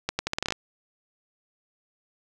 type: accelerating click train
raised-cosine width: 0.2 ms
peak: -9 dBFS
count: 10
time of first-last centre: 0.09-0.523 s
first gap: 100 ms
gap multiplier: 0.8
effects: none

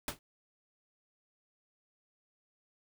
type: noise with exponential decay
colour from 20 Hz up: pink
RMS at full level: -31 dBFS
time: 0.08-0.19 s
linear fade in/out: 1 ms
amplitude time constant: 23 ms
effects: none

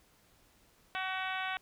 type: harmonic tone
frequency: 376.6 Hz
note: F#4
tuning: 31 cents sharp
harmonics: 2 / 3 / 4 / 5 / 6 / 7 / 8 / 9 / 10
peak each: -39 / -42 / -39 / -43 / -43 / -44 / -47 / -47 / -51 dBFS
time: 0.95-1.57 s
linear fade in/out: 0 ms
effects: pink hiss -66 dBFS RMS until 1.61 s

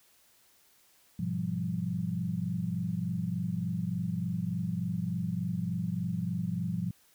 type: tone cluster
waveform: sine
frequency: 104.2 / 124.2 / 173 / 196.4 Hz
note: G#2 / B2 / F3 / G3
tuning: +6 / +10 / -16 / +4 cents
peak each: -38 / -37 / -32 / -37 dBFS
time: 1.19-6.91 s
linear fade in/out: 5 ms
effects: white hiss -64 dBFS RMS until 7.14 s

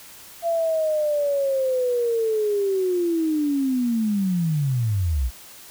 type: linear sweep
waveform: sine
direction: down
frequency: 682 to 55.1 Hz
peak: -19 dBFS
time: 0.42-5.31 s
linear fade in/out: 50 ms
effects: white hiss -44 dBFS RMS until 5.7 s

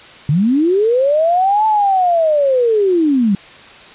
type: linear two-way sweep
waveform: sine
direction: up then down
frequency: 133.7 to 880 to 186.9 Hz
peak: -10 dBFS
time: 0.29-3.35 s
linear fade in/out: 2 ms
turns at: 1.66 s
effects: white hiss -38 dBFS RMS until 3.94 s + resampled to 8000 Hz

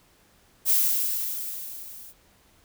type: noise with level ramp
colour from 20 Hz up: violet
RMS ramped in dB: -19 to -45 dBFS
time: 0.65-2.14 s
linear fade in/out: 50 ms
effects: pink hiss -60 dBFS RMS until 2.64 s

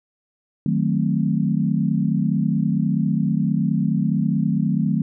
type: chord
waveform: sine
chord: D# diminished seventh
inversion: none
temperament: equal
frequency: 155.56 / 185 / 220 / 261.6 Hz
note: D#3 / F#3 / A3 / C4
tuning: 0 / 0 / 0 / 0 cents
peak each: -22 / -22 / -22 / -27 dBFS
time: 0.66-5.02 s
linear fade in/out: 2 ms
effects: none

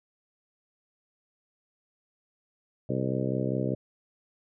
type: harmonic tone with a mistuned harmonic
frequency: 65 Hz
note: C2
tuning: 11 cents flat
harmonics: 2 / 3 / 4 / 5 / 6 / 7 / 8 / 9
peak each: -31 / -33 / -34 / -35 / -36 / -36 / -37 / -38 dBFS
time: 2.89-3.75 s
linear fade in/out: 5 ms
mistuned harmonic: 9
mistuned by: +47 cents
effects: none

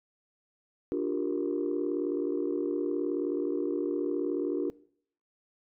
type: chord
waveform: sine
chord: G minor seventh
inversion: second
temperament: equal with one note detuned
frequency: 293.7 / 352.9 / 392 / 466.2 Hz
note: D4 / F4 / G4 / Bb4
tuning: 0 / +18 / 0 / 0 cents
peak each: -31 / -31 / -34 / -35 dBFS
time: 0.92-4.7 s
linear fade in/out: 0 ms
effects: noise-tail reverb RT60 0.6 s tail -21 dB re dry + tanh soft clip ceiling -20 dBFS

